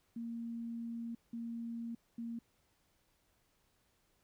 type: tone bursts at uneven times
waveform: sine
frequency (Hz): 232.1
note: A#3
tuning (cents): -7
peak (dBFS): -39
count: 3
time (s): 0.16-1.15 / 1.33-1.95 / 2.18-2.39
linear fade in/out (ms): 5
effects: pink hiss -75 dBFS RMS until 4.23 s